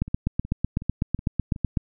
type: two click trains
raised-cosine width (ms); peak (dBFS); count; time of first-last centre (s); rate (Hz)
5; -9 / -23; 15 / 5; 0.02-1.772 / 0.08-1.561; 7.99 / 2.7
effects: none